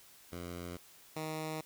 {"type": "tone pair in turn", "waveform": "10% pulse", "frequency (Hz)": [87.31, 156.88], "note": ["F2", "D#3"], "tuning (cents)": [0, 15], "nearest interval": "minor seventh", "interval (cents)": 1015, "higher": "second", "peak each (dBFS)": [-33, -29], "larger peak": "second", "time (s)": [[0.32, 0.77], [1.16, 1.61]], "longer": "neither", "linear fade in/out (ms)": 5, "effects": ["white hiss -59 dBFS RMS until 1.65 s"]}